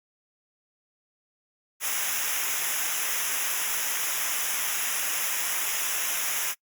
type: noise with comb filter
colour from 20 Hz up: white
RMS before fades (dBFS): -28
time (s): 1.8-6.55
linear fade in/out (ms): 50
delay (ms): 0.23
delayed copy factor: -0.85
effects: noise-tail reverb RT60 0.1 s tail -25 dB re dry + Opus 48 kbps